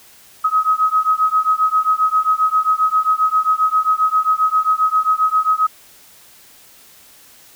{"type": "beating tone pair", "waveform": "sine", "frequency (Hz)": [1266, 1273.5], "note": ["D#6", "D#6"], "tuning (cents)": [30, 40], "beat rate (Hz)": 7.5, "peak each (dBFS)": -16, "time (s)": [0.44, 5.67], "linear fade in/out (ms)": 10, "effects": ["white hiss -46 dBFS RMS until 7.55 s"]}